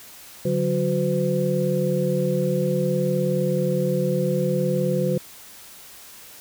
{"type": "tone cluster", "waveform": "sine", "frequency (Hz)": [144.9, 184.3, 364.8, 509], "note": ["D3", "F#3", "F#4", "C5"], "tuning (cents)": [-23, -7, -24, -48], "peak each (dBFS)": [-25, -24, -27, -24], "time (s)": [0.45, 5.18], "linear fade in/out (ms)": 5, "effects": ["white hiss -44 dBFS RMS until 6.4 s"]}